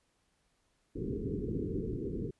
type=low-pass noise; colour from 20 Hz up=white; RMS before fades=-36 dBFS; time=0.95-2.31 s; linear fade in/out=10 ms; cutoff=450 Hz; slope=96 dB/octave; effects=pink hiss -75 dBFS RMS until 2.39 s + resampled to 24000 Hz